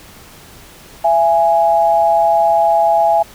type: tone pair together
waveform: sine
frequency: 670 / 830 Hz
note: E5 / G#5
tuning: +28 / -1 cents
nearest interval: major third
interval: 371 cents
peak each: -12 dBFS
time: 1.04-3.23 s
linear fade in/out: 10 ms
effects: pink hiss -40 dBFS RMS until 3.34 s